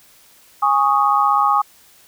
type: chord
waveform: sine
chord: Ab suspended fourth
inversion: none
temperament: equal with one note detuned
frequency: 824.9 / 1108.7 / 1244.5 Hz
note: Ab5 / Db6 / Eb6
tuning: -12 / 0 / 0 cents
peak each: -17 dBFS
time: 0.62-1.62 s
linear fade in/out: 10 ms
effects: white hiss -50 dBFS RMS until 2.07 s